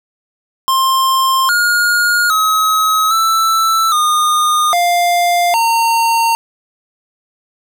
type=tone with pitch steps; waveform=square; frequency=1056 / 1428 / 1276 / 1325 / 1223 / 700 / 917 Hz; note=C6 / F6 / D#6 / E6 / D#6 / F5 / A#5; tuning=+16 / +38 / +43 / +9 / -30 / +4 / -29 cents; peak=-11 dBFS; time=0.68-6.35 s; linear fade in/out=0 ms; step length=810 ms; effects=none